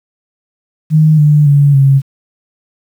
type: tone with pitch steps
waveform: sine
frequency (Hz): 155.56 / 149.05 / 142.81 / 136.84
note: D#3 / D3 / D3 / C#3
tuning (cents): 0 / +26 / -48 / -22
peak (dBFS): -4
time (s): 0.9-2.02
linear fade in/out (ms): 50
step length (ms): 280
effects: 7-bit